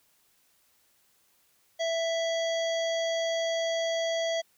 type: harmonic tone with a mistuned harmonic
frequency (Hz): 661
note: E5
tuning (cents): +5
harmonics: 1 / 3 / 5 / 7 / 9 / 10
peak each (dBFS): -27 / -37 / -36 / -43 / -45 / -46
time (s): 1.79-4.42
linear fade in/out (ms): 20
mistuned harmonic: 9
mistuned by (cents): -18
effects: white hiss -67 dBFS RMS until 4.57 s